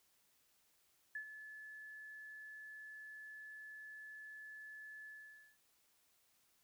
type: tone with ADSR envelope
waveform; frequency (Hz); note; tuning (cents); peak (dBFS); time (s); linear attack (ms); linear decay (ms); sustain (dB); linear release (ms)
sine; 1725; A6; -35; -40; 1.15-5.58; 4; 87; -10; 510
effects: white hiss -75 dBFS RMS until 6.63 s